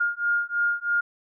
sine beating tone pair, 1414 / 1417.1 Hz, F6 / F6, +21 / +25 cents, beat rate 3.1 Hz, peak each -25 / -25 dBFS, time 0-1.01 s, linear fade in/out 10 ms, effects none

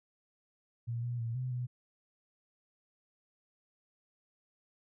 sine tone with pitch steps, 117.5 / 120.9 / 115.5 / 127.5 / 123.7 Hz, A#2 / B2 / A#2 / C3 / B2, +14 / -36 / -16 / -44 / +3 cents, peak -33 dBFS, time 0.87-1.67 s, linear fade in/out 20 ms, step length 160 ms, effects none

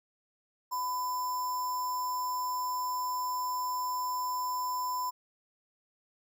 sine tone with sample-and-hold, 1000 Hz, B5, 21 cents sharp, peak -30 dBFS, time 0.71-5.11 s, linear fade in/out 20 ms, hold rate 6300 Hz, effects none

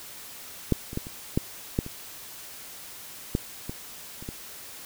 clicks, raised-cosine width 3 ms, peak -7 / -24 / -15 / -26 / -9 / -10 / -24 / -10 / -20 / -28 / -21 dBFS, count 11, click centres 0.723 / 0.931 / 0.974 / 1.069 / 1.375 / 1.789 / 1.864 / 3.351 / 3.695 / 4.225 / 4.289 s, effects white hiss -43 dBFS RMS until 4.85 s

